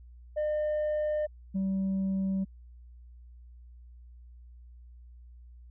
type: tone pair in turn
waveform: sine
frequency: 605 / 192.22 Hz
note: D#5 / G3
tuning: -49 / -34 cents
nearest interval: octave + minor sixth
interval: 1985 cents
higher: first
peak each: -24 dBFS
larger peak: neither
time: 0.36-1.27 / 1.54-2.45 s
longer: neither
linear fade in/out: 20 ms
effects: tanh soft clip ceiling -26 dBFS + added 60 Hz sine -48 dBFS peak until 5.7 s